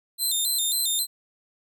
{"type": "tone with vibrato", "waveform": "15% pulse", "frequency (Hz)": 3855, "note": "B7", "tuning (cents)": -43, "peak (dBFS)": -16, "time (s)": [0.18, 1.07], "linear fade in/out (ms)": 50, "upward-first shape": "square", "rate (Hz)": 3.7, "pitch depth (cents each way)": 100, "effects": []}